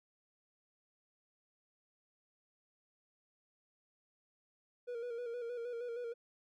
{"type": "tone with vibrato", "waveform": "triangle", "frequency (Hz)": 476.5, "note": "A#4", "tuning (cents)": 38, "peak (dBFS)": -37, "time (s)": [4.87, 6.14], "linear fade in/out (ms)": 20, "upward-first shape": "square", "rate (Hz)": 6.4, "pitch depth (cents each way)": 43, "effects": []}